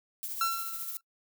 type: noise with tremolo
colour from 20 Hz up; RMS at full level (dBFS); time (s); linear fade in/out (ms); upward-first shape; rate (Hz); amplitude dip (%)
violet; -36; 0.23-0.97; 0; sine; 14; 40
type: tone with exponential decay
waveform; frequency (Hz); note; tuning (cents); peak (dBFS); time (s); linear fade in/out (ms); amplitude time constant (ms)
45% pulse; 1351; E6; +42; -24; 0.41-1.01; 2; 130
effects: noise-tail reverb RT60 0.1 s tail -21 dB re dry